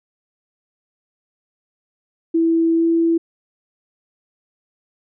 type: tone with pitch glide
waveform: sine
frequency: 329.6 to 332.1 Hz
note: E4 to E4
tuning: 0 to +13 cents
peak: -13 dBFS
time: 2.34-3.18 s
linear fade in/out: 10 ms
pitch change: +13 cents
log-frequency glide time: 2.76-2.84 s
effects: none